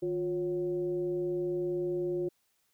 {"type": "tone with frequency modulation", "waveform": "sine", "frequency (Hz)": 355.3, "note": "F4", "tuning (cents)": 30, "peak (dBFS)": -29, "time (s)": [0.02, 2.29], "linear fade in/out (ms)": 10, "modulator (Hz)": 197, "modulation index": 0.5, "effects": ["white hiss -74 dBFS RMS until 2.73 s"]}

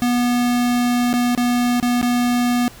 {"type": "tone with dropouts", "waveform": "square", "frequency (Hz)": 243.5, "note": "B3", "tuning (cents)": -24, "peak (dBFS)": -16, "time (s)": [0.02, 2.68], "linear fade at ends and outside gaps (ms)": 0, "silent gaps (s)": [[1.13, 1.138], [1.35, 1.376], [1.8, 1.827], [2.014, 2.028]], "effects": ["added 117 Hz sine -50 dBFS peak until 2.8 s", "pink hiss -42 dBFS RMS until 2.8 s"]}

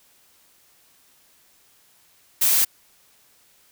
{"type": "noise", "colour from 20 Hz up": "blue", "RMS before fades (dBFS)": -18, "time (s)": [2.41, 2.65], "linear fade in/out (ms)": 10, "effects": ["white hiss -58 dBFS RMS until 3.71 s"]}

